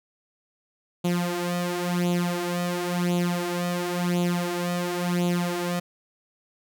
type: tone with flanger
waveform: sawtooth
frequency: 175.9 Hz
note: F3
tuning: 13 cents sharp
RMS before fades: -26 dBFS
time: 1.04-5.8 s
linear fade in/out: 10 ms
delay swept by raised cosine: 0.28 to 4.08 ms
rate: 0.95 Hz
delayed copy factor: +0.75
effects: none